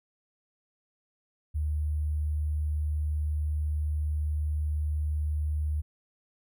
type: tone with sample-and-hold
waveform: sine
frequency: 75.5 Hz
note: D2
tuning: 48 cents sharp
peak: -26 dBFS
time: 1.54-5.82 s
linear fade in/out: 20 ms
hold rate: 11025 Hz
effects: none